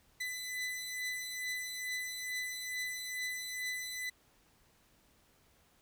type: beating tone pair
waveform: sawtooth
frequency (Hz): 2000 / 2002.3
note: B6 / B6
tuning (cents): +21 / +23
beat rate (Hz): 2.3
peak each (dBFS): -40 / -35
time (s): 0.2-4.1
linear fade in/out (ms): 10
effects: pink hiss -68 dBFS RMS until 5.81 s